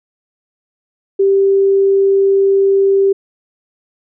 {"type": "tone", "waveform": "sine", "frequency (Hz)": 392, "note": "G4", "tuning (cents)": 0, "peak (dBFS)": -8, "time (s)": [1.19, 3.13], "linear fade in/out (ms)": 10, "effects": []}